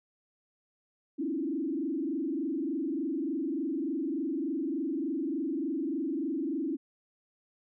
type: tone with frequency modulation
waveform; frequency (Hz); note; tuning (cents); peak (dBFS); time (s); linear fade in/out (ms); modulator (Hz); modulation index
sine; 300.4; D4; +39; -29; 1.18-6.77; 20; 23.4; 1.8
effects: none